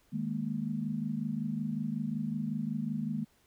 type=chord; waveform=sine; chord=D# suspended fourth; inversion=none; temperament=equal; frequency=155.56 / 207.7 / 233.1 Hz; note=D#3 / G#3 / A#3; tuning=0 / 0 / 0 cents; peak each=-37 / -35 / -35 dBFS; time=0.12-3.25 s; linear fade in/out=20 ms; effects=pink hiss -68 dBFS RMS until 3.46 s